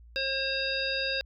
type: harmonic tone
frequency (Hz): 537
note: C5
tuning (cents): +45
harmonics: 1 / 3 / 5 / 7 / 9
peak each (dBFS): -34 / -34 / -34 / -34 / -34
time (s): 0.16-1.21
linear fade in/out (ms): 0
effects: added 58 Hz sine -49 dBFS peak until 1.25 s